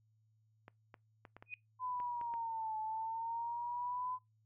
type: clicks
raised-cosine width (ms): 0.5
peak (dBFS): -37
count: 8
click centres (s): 0.681 / 0.942 / 1.252 / 1.366 / 1.425 / 2.001 / 2.213 / 2.339
type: tone with exponential growth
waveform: sine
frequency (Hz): 2483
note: D#7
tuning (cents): -4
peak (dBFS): -37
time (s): 1.46-1.54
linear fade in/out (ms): 1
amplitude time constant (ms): 17
type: linear two-way sweep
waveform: sine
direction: down then up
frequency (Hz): 1014 to 866 to 1014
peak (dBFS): -37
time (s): 1.79-4.19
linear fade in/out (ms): 50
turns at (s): 2.78
effects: noise-tail reverb RT60 0.2 s tail -24 dB re dry + added 109 Hz sine -70 dBFS peak until 4.45 s